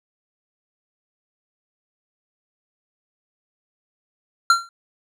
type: tone with exponential decay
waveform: square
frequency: 1371 Hz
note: F6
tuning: 32 cents flat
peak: -9 dBFS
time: 4.5-4.69 s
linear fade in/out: 2 ms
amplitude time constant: 41 ms
effects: low-pass 8000 Hz 12 dB/octave